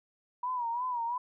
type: tone with vibrato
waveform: sine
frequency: 968 Hz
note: B5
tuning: 35 cents flat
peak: -30 dBFS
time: 0.43-1.18 s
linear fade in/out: 5 ms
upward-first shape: sine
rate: 2.9 Hz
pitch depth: 86 cents each way
effects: none